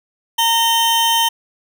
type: tone pair together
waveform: 40% pulse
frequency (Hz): 920 / 3094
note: A#5 / G7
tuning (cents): -23 / -23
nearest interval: octave + major sixth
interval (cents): 2100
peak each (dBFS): -15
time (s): 0.38-1.29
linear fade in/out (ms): 10
effects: none